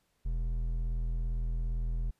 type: tone with hard clipping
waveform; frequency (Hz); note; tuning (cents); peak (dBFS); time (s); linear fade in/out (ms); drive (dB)
sine; 41.2; E1; 0; -31; 0.25-2.11; 10; 7
effects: pink hiss -75 dBFS RMS until 2.19 s + resampled to 32000 Hz